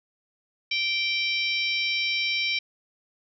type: harmonic tone with a mistuned harmonic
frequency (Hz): 780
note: G5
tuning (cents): -9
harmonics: 3 / 4 / 5 / 6 / 7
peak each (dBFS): -26 / -31 / -31 / -36 / -33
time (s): 0.71-2.59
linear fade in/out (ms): 5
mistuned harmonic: 6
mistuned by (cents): +23
effects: none